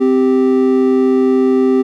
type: tone pair together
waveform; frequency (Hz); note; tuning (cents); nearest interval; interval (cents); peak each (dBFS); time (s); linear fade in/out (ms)
triangle; 259 / 392; C4 / G4; -17 / 0; perfect fifth; 717; -10; 0-1.83; 20
effects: none